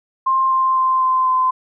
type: tone with pitch steps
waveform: sine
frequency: 1056 / 1049.3 / 1042.7 / 1036.1 / 1029.5 Hz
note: C6 / C6 / C6 / C6 / C6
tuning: +16 / +5 / -6 / -17 / -28 cents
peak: -13 dBFS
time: 0.26-1.51 s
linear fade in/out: 10 ms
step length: 250 ms
effects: none